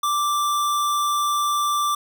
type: tone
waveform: square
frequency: 1174.7 Hz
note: D6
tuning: in tune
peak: -20 dBFS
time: 0.03-1.95 s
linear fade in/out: 5 ms
effects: none